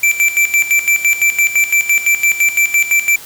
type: tone with tremolo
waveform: square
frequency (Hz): 2339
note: D7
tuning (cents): -8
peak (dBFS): -9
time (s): 0.03-3.16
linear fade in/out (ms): 5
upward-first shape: square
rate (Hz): 5.9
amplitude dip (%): 75
effects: white hiss -34 dBFS RMS until 3.25 s